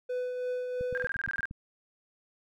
triangle tone with tremolo, 499.4 Hz, B4, 19 cents sharp, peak -27 dBFS, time 0.09-1.07 s, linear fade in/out 10 ms, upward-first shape triangle, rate 3 Hz, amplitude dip 40%
click train, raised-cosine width 5 ms, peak -29 dBFS, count 7, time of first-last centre 0.81-1.511 s, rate 8.56 Hz
sine tone bursts, 1603 Hz, G6, 38 cents sharp, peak -29 dBFS, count 11, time 0.95-1.455 s, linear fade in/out 0 ms, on 25 ms, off 23 ms
effects none

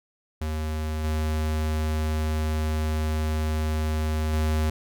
square tone with level steps, 77.7 Hz, D#2, 2 cents flat, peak -27 / -24 / -22 dBFS, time 0.41-4.7 s, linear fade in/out 5 ms, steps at 1.04 / 4.33 s, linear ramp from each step 2 ms, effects none

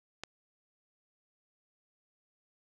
click, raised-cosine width 0.2 ms, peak -21 dBFS, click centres 0.236 s, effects none

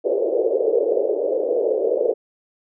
pink band-pass noise, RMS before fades -20 dBFS, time 0.04-2.14 s, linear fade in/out 20 ms, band 400 to 550 Hz, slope 48 dB/octave, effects none

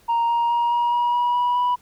sine tone with pitch steps, 932.3 / 939.3 / 946.4 / 953.5 / 960.7 / 968 / 975.3 / 982.6 Hz, A#5 / A#5 / A#5 / A#5 / B5 / B5 / B5 / B5, 0 / +13 / +26 / +39 / -48 / -35 / -22 / -9 cents, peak -15 dBFS, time 0.08-1.76 s, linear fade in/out 20 ms, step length 210 ms, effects tanh soft clip ceiling -16 dBFS + pink hiss -56 dBFS RMS until 1.81 s

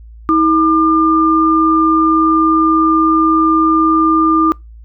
sine tone pair together, 320.3 / 1200.6 Hz, E4 / D6, -50 / +38 cents, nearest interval octave + major seventh, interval 2288 cents, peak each -11 dBFS, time 0.29-4.52 s, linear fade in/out 0 ms, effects noise-tail reverb RT60 0.2 s tail -25 dB re dry + added 56 Hz sine -33 dBFS peak until 4.84 s

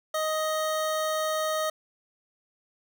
25% pulse tone, 625 Hz, D#5, 8 cents sharp, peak -22 dBFS, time 0.14-1.7 s, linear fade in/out 5 ms, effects none

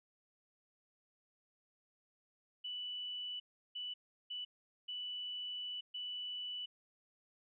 sine tone bursts at uneven times, 2969 Hz, F#7, 5 cents sharp, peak -40 dBFS, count 5, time 2.64-3.4 / 3.75-3.94 / 4.3-4.45 / 4.88-5.81 / 5.94-6.66 s, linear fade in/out 10 ms, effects none

